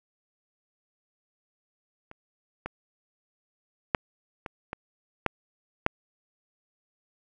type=clicks; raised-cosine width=0.5 ms; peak=-29 / -18 / -6 / -20 / -18 / -8 / -6 dBFS; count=7; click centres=2.114 / 2.66 / 3.948 / 4.462 / 4.731 / 5.263 / 5.864 s; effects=none